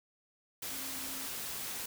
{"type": "tone in noise", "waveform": "sine", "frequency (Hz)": 266.4, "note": "C4", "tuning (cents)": 31, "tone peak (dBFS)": -50, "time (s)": [0.71, 1.27], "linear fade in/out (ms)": 5, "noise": "white", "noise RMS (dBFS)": -40, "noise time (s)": [0.62, 1.86], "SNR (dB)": -13, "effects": []}